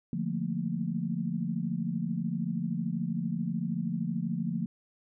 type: chord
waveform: sine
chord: Bb major seventh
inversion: first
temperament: equal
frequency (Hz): 146.83 / 174.61 / 220 / 233.1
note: D3 / F3 / A3 / Bb3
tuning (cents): 0 / 0 / 0 / 0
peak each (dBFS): -37 / -32 / -35 / -36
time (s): 0.13-4.66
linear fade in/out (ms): 2
effects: none